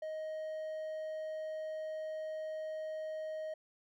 triangle tone, 626 Hz, D#5, 10 cents sharp, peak -36 dBFS, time 0.02-3.54 s, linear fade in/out 5 ms, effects none

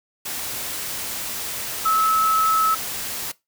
sine tone in noise, 1298 Hz, E6, 27 cents flat, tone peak -16 dBFS, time 1.85-2.75 s, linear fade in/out 10 ms, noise white, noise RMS -29 dBFS, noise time 0.25-3.32 s, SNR +10 dB, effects noise-tail reverb RT60 0.2 s tail -20 dB re dry

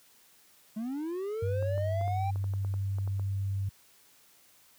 triangle linear sweep, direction up, 208.5 to 798 Hz, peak -30 dBFS, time 0.76-2.31 s, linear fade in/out 10 ms
sine tone, 98 Hz, G2, in tune, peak -28 dBFS, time 1.42-3.69 s, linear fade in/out 5 ms
clicks, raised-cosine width 1 ms, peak -32 dBFS, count 12, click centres 1.626 / 1.779 / 2.012 / 2.079 / 2.359 / 2.442 / 2.537 / 2.648 / 2.74 / 2.985 / 3.076 / 3.196 s
effects white hiss -61 dBFS RMS until 4.78 s + high-pass 60 Hz 12 dB/octave

